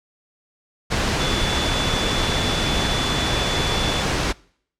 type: tone in noise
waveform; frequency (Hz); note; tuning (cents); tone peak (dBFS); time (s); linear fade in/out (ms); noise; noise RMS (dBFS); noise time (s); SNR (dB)
sine; 3466; A7; -27; -26; 1.19-4.03; 20; pink; -21; 0.9-4.33; -8
effects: noise-tail reverb RT60 0.6 s tail -24 dB re dry + low-pass 6000 Hz 12 dB/octave